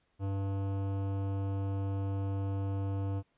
sine tone with hard clipping, 98 Hz, G2, in tune, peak -33 dBFS, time 0.19-3.23 s, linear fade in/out 50 ms, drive 16 dB, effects pink hiss -75 dBFS RMS until 3.37 s + resampled to 8000 Hz

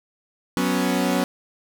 sawtooth chord, F# suspended fourth, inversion none, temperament equal, 185 / 246.9 / 277.2 Hz, F#3 / B3 / C#4, 0 / 0 / 0 cents, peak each -20 dBFS, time 0.57-1.24 s, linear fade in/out 0 ms, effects none

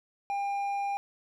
sine tone with hard clipping, 801 Hz, G5, 37 cents sharp, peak -30 dBFS, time 0.3-0.97 s, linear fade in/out 0 ms, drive 5 dB, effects none

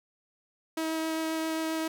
sawtooth tone with vibrato, 320.4 Hz, E4, 49 cents flat, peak -25 dBFS, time 0.77-1.88 s, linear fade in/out 5 ms, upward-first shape triangle, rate 7.5 Hz, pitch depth 10 cents each way, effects none

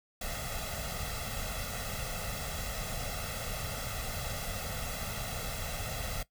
pink noise with comb filter, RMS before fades -37 dBFS, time 0.21-6.23 s, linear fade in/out 5 ms, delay 1.5 ms, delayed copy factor +0.8, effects noise-tail reverb RT60 0.1 s tail -18 dB re dry

